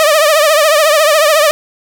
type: tone with vibrato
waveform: sawtooth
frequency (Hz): 611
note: D#5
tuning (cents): -32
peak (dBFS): -3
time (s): 0-1.51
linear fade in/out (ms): 0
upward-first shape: triangle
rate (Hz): 14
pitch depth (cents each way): 120
effects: none